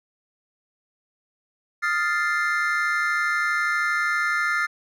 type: chord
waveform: triangle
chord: F dominant seventh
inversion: third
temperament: equal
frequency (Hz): 1244.5 / 1396.9 / 1760 / 2093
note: Eb6 / F6 / A6 / C7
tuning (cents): 0 / 0 / 0 / 0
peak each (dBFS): -27 / -23 / -24 / -26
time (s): 1.82-4.67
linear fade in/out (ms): 20
effects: none